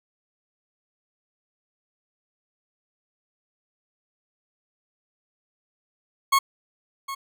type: tone with echo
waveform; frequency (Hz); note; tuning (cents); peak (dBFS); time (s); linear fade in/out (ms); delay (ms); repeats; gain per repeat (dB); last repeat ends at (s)
40% pulse; 1094; C#6; -23; -15; 6.32-6.39; 10; 760; 1; -14; 7.15
effects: none

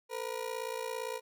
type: ring-modulated tone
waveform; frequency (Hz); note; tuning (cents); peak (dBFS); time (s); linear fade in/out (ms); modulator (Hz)
30% pulse; 479.1; A#4; +47; -30; 0.09-1.21; 50; 28.8
effects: none

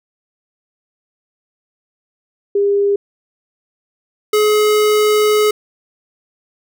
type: tone pair in turn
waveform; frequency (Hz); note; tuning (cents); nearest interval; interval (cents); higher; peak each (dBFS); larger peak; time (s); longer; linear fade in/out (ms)
sine / square; 402.9 / 423.6; G4 / G#4; +48 / +34; minor second; 86; second; -11; neither; 2.55-2.96 / 4.33-5.51; second; 5
effects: none

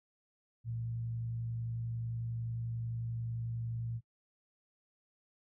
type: tone with frequency modulation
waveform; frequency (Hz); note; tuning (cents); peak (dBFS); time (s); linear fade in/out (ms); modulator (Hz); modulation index
sine; 115.9; A#2; -10; -35; 0.64-4.01; 50; 51.2; 0.27
effects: noise-tail reverb RT60 0.1 s tail -25 dB re dry

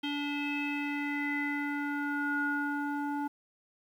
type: tone with low-pass filter sweep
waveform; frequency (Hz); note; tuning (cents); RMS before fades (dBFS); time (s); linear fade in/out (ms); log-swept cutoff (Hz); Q
square; 288.4; D4; -31; -33; 0.03-3.28; 10; 3100 to 1100; 7.4
effects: 10-bit

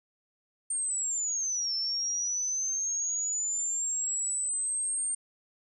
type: linear two-way sweep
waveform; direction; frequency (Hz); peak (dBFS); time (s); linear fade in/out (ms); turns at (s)
sine; down then up; 8740 to 5330 to 8740; -28; 0.7-5.15; 5; 1.74
effects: none

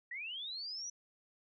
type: linear sweep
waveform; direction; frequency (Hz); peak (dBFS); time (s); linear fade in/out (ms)
sine; up; 1864.7 to 5950; -40; 0.11-0.9; 5
effects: none

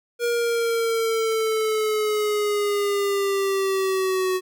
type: exponential sweep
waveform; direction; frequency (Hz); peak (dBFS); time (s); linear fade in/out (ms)
square; down; 476.4 to 370; -21; 0.19-4.41; 50
effects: none

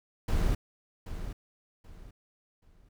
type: noise with echo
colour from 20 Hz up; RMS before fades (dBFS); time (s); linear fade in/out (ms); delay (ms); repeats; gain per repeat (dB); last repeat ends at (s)
brown; -26; 0.28-0.55; 5; 780; 3; -11; 2.89
effects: none

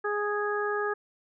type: harmonic tone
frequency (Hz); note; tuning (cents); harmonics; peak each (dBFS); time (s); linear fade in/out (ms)
414.6; G#4; -3; 1 / 2 / 3 / 4; -29 / -36 / -33 / -33; 0.04-0.94; 10
effects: none

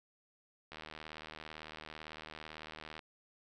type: click train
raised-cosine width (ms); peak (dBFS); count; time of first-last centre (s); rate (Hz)
0.3; -30; 178; 0.72-2.992; 77.9
effects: none

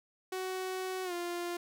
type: tone with pitch glide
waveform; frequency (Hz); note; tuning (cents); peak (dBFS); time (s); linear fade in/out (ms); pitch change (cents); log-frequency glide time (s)
sawtooth; 373.6 to 348.6; F#4 to F4; +17 to -3; -31; 0.32-1.57; 5; -120; 1.04-1.13
effects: none

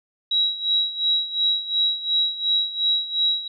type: tone with tremolo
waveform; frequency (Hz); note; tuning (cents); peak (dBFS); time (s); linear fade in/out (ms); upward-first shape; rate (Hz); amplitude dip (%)
sine; 3867; B7; -37; -16; 0.31-3.48; 5; sine; 2.8; 80
effects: none

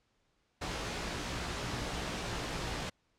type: noise with comb filter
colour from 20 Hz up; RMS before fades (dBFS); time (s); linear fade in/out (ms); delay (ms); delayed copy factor
pink; -37; 0.61-2.9; 10; 17; +0.6
effects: pink hiss -75 dBFS RMS until 3.18 s + low-pass 6000 Hz 12 dB/octave

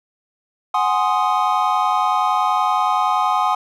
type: chord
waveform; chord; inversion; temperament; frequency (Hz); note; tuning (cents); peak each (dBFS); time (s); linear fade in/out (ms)
triangle; Ab dominant seventh; third; equal; 740 / 830.6 / 1046.5 / 1244.5; Gb5 / Ab5 / C6 / Eb6; 0 / 0 / 0 / 0; -19; 0.74-3.55; 5
effects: none

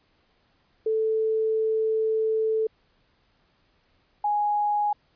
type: tone pair in turn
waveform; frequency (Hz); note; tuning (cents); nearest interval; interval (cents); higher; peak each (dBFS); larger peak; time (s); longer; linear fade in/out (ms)
sine; 440 / 830.6; A4 / G#5; 0 / 0; major seventh; 1100; second; -21; neither; 0.86-2.67 / 4.24-4.93; first; 5
effects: pink hiss -66 dBFS RMS until 5.15 s + resampled to 11025 Hz

